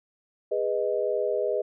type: chord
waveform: sine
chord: G# minor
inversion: none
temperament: equal with one note detuned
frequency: 411.7 / 493.9 / 622.3 Hz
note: G#4 / B4 / D#5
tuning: -15 / 0 / 0 cents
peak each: -28 dBFS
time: 0.51-1.62 s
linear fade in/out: 10 ms
effects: none